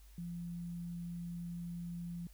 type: tone with sample-and-hold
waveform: sine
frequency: 172.4 Hz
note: F3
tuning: 22 cents flat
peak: -40 dBFS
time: 0.18-2.27 s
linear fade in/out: 2 ms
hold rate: 11025 Hz
effects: added 50 Hz sine -55 dBFS peak until 2.33 s + white hiss -67 dBFS RMS until 2.33 s